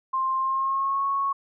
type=tone with pitch glide; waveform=sine; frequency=1054 to 1103.8 Hz; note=C6 to C#6; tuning=+12 to -8 cents; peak=-22 dBFS; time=0.13-1.33 s; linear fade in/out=10 ms; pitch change=+80 cents; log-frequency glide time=0.37-1.05 s; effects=none